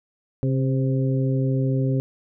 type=harmonic tone with a mistuned harmonic; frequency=133.2 Hz; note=C3; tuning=31 cents sharp; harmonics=1 / 2 / 3 / 4; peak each=-20 / -26 / -30 / -32 dBFS; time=0.43-2 s; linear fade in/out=0 ms; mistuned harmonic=4; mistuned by=-30 cents; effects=none